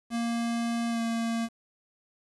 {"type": "tone with pitch glide", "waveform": "square", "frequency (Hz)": [233.3, 229.6], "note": ["A#3", "A#3"], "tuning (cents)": [2, -26], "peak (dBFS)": -28, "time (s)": [0.1, 1.49], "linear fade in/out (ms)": 50, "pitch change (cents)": -28, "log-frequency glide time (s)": [0.89, 1.01], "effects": ["resampled to 24000 Hz", "9-bit"]}